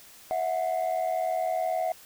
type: tone pair together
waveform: sine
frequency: 652 / 731.8 Hz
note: E5 / F#5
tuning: -19 / -19 cents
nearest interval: major second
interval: 200 cents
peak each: -26 dBFS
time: 0.31-1.92 s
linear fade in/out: 0 ms
effects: tanh soft clip ceiling -22 dBFS + white hiss -51 dBFS RMS until 2.05 s